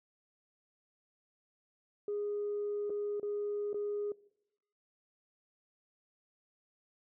sine tone with dropouts, 412.5 Hz, G#4, 12 cents flat, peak -32 dBFS, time 2.08-4.12 s, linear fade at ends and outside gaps 2 ms, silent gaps 2.897-2.902 / 3.198-3.229 / 3.731-3.743 s, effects noise-tail reverb RT60 0.8 s tail -21 dB re dry + tanh soft clip ceiling -29 dBFS

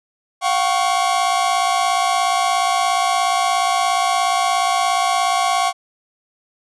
45% pulse tone cluster, 706 / 763 / 1105 Hz, F5 / G5 / C#6, +19 / -47 / -6 cents, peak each -20 dBFS, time 0.41-5.73 s, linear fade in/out 50 ms, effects resampled to 24000 Hz

